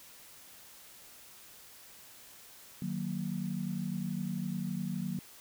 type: chord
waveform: sine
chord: D# minor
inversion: none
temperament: equal with one note detuned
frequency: 153.33 / 185 / 233.1 Hz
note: D#3 / F#3 / A#3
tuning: -25 / 0 / 0 cents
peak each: -39 / -35 / -39 dBFS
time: 2.82-5.19 s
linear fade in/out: 2 ms
effects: white hiss -54 dBFS RMS until 5.4 s